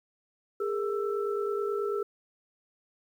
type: tone cluster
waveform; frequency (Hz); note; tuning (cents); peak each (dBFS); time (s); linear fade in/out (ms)
sine; 408.1 / 457.3 / 1327; G#4 / A#4 / E6; -30 / -33 / +11; -29 / -34 / -37; 0.6-2.03; 5
effects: 10-bit